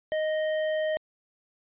sine tone with tanh clipping, 622.3 Hz, D#5, in tune, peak -27 dBFS, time 0.12-0.97 s, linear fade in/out 0 ms, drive 14 dB, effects resampled to 8000 Hz

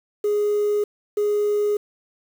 sine tone bursts at uneven times, 415.3 Hz, G#4, in tune, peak -16 dBFS, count 2, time 0.24-0.84 / 1.17-1.77 s, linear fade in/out 5 ms, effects tanh soft clip ceiling -16 dBFS + 7-bit

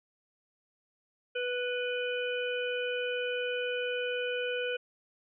harmonic tone with a mistuned harmonic, 493.1 Hz, B4, 3 cents flat, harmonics 1 / 3 / 5 / 6, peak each -32 / -37 / -39 / -40 dBFS, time 1.35-4.77 s, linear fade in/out 10 ms, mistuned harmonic 6, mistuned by +22 cents, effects none

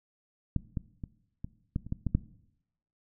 clicks, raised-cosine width 5 ms, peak -15 / -19 / -25 / -24 / -17 / -30 / -19 / -17 / -11 dBFS, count 9, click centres 0.563 / 0.772 / 1.038 / 1.445 / 1.761 / 1.866 / 1.924 / 2.067 / 2.15 s, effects noise-tail reverb RT60 0.8 s tail -19 dB re dry

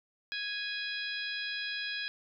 harmonic tone with a mistuned harmonic, 830 Hz, G#5, 1 cent flat, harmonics 2 / 3 / 4 / 5 / 6, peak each -38 / -40 / -41 / -42 / -43 dBFS, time 0.32-2.08 s, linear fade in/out 0 ms, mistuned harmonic 5, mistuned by -57 cents, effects none

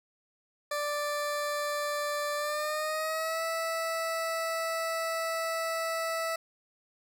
20% pulse tone with pitch glide, 587.3 to 655.4 Hz, D5 to E5, 0 to -10 cents, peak -25 dBFS, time 0.71-6.36 s, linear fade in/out 5 ms, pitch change +190 cents, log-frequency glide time 2.36-3.43 s, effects none

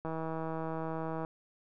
click train, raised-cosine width 1 ms, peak -24 dBFS, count 194, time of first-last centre 0.05-1.249 s, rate 161 Hz, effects none

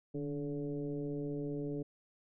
sine tone with frequency modulation, 289.4 Hz, D4, 25 cents flat, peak -35 dBFS, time 0.14-1.83 s, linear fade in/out 10 ms, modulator 141 Hz, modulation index 1.3, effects none

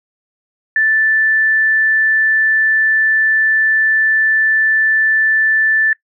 sine tone, 1760 Hz, A6, in tune, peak -10 dBFS, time 0.76-5.93 s, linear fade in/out 2 ms, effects noise-tail reverb RT60 0.1 s tail -22 dB re dry

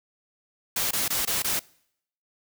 white noise bursts, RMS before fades -26 dBFS, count 5, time 0.76-1.594 s, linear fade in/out 5 ms, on 150 ms, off 21 ms, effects noise-tail reverb RT60 0.7 s tail -24 dB re dry

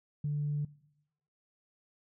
sine tone, 146.83 Hz, D3, in tune, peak -29 dBFS, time 0.24-0.65 s, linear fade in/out 5 ms, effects noise-tail reverb RT60 0.9 s tail -22 dB re dry + tanh soft clip ceiling -25 dBFS

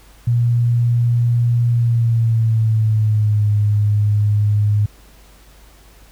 sine tone with pitch glide, 119.1 to 104.28 Hz, A#2 to G#2, +38 to +8 cents, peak -12 dBFS, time 0.27-4.86 s, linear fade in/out 5 ms, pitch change -230 cents, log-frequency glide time 1.7-3.5 s, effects added 50 Hz sine -45 dBFS peak until 6.11 s + pink hiss -49 dBFS RMS until 6.11 s

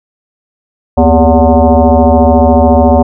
sine tone with frequency modulation, 250 Hz, B3, 21 cents sharp, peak -3 dBFS, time 0.97-3.03 s, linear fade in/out 10 ms, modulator 162 Hz, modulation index 3.5, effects none

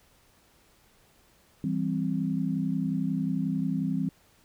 sine chord, C major, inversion first, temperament equal, 164.81 / 196 / 261.6 Hz, E3 / G3 / C4, 0 / 0 / 0 cents, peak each -30 dBFS, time 1.64-4.09 s, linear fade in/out 2 ms, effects pink hiss -62 dBFS RMS until 4.44 s

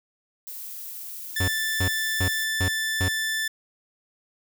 violet noise, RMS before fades -37 dBFS, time 0.47-2.44 s, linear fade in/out 0 ms
sawtooth tone, 1761 Hz, A6, 1 cent sharp, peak -21 dBFS, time 1.36-3.48 s, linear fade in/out 5 ms
45% pulse tone bursts, 92.5 Hz, F#2, in tune, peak -22 dBFS, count 5, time 1.4-3.085 s, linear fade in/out 5 ms, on 81 ms, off 320 ms
effects none

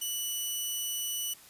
10% pulse tone, 2960 Hz, F#7, in tune, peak -23 dBFS, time 0.01-1.34 s, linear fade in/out 10 ms, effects white hiss -54 dBFS RMS until 1.49 s + resampled to 32000 Hz

